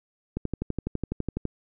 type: click train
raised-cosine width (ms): 3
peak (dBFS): -15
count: 14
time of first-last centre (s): 0.37-1.453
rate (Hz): 12
effects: none